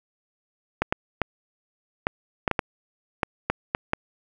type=clicks; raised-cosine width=0.5 ms; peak=-6 dBFS; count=11; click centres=0.82 / 0.925 / 1.217 / 2.069 / 2.478 / 2.513 / 2.592 / 3.232 / 3.5 / 3.749 / 3.934 s; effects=8-bit